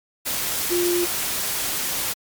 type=tone in noise; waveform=sine; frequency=350.6 Hz; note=F4; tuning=7 cents sharp; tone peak=-19 dBFS; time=0.7-1.06 s; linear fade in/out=20 ms; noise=white; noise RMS=-25 dBFS; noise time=0.25-2.14 s; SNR=+3 dB; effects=MP3 96 kbps